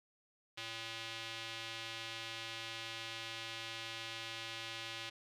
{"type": "tone with band-pass filter", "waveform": "square", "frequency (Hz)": 113.5, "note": "A#2", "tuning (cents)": -46, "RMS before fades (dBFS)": -45, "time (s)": [0.57, 5.1], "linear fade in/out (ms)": 10, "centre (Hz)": 3200, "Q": 1.7, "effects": []}